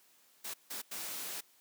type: noise bursts at uneven times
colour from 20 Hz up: white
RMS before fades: -41 dBFS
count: 3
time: 0.44-0.54 / 0.7-0.82 / 0.91-1.41 s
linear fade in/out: 10 ms
effects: white hiss -66 dBFS RMS until 1.6 s + high-pass 200 Hz 12 dB/octave